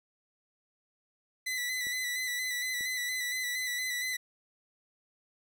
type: tone with vibrato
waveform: sawtooth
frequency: 1991 Hz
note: B6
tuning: 14 cents sharp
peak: -28 dBFS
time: 1.46-4.17 s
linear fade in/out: 10 ms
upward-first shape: square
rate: 4.3 Hz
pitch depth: 28 cents each way
type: clicks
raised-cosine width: 2 ms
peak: -37 dBFS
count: 2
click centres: 1.869 / 2.809 s
effects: 11-bit